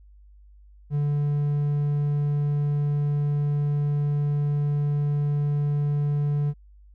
triangle tone, 145.6 Hz, D3, 15 cents flat, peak -19 dBFS, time 0.9-6.54 s, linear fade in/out 50 ms, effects added 50 Hz sine -48 dBFS peak until 6.94 s

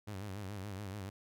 sawtooth tone with vibrato, 99.4 Hz, G2, 25 cents sharp, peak -37 dBFS, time 0.07-1.1 s, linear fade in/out 10 ms, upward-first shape sine, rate 7 Hz, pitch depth 110 cents each way, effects none

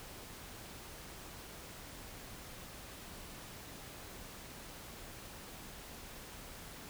silence, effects pink hiss -50 dBFS RMS until 6.89 s

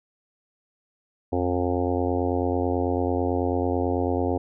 harmonic tone with a mistuned harmonic, 89.1 Hz, F2, 35 cents sharp, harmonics 1 / 3 / 4 / 5 / 6 / 7 / 8 / 9 / 10, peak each -28 / -27 / -29 / -29 / -31 / -41 / -32 / -35 / -41 dBFS, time 1.32-4.38 s, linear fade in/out 10 ms, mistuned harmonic 1, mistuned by -57 cents, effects none

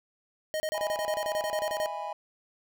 square tone bursts, 622.3 Hz, D#5, in tune, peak -29 dBFS, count 15, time 0.54-1.86 s, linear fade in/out 0 ms, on 60 ms, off 30 ms
triangle chord, E major seventh, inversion third, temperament just, 618.1 / 659.3 / 824.1 / 988.9 Hz, D#5 / E5 / G#5 / B5, -12 / 0 / -14 / +2 cents, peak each -39 / -39 / -34 / -37 dBFS, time 0.74-2.13 s, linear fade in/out 5 ms
effects none

